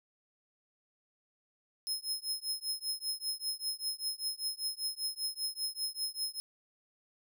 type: tone with tremolo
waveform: sawtooth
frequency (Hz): 5150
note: E8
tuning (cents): -41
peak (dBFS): -28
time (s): 1.87-6.4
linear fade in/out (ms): 0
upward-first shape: triangle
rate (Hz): 5.1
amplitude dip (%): 100
effects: none